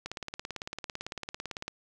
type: click train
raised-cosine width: 0.2 ms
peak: -19 dBFS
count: 30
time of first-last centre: 0.06-1.68 s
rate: 17.9 Hz
effects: none